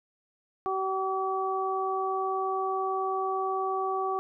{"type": "harmonic tone", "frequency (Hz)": 381.6, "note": "G4", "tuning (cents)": -47, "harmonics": [1, 2, 3], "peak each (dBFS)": [-31, -31, -31], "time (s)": [0.66, 4.19], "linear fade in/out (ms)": 0, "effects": []}